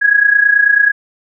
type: tone with amplitude modulation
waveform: sine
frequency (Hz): 1661.2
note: G#6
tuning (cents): 0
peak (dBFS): -4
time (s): 0.01-0.92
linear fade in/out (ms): 20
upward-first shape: sine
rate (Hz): 29.2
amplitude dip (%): 75
effects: none